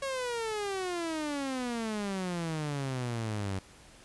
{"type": "exponential sweep", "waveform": "sawtooth", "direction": "down", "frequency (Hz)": [554.4, 93.9], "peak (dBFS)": -28, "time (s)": [0.02, 3.59], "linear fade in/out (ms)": 5, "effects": ["pink hiss -55 dBFS RMS until 4.04 s", "resampled to 24000 Hz"]}